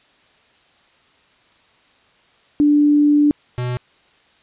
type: tone pair in turn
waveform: sine / square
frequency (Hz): 293.7 / 123.88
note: D4 / B2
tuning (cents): 0 / +6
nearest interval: octave + minor third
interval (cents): 1494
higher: first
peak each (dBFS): -10 / -21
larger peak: first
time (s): 2.6-3.31 / 3.58-3.77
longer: first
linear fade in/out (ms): 0
effects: white hiss -55 dBFS RMS until 4.42 s + resampled to 8000 Hz